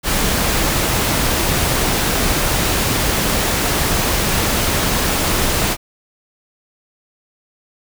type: noise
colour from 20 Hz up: pink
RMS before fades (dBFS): -17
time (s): 0.03-5.77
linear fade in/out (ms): 50
effects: none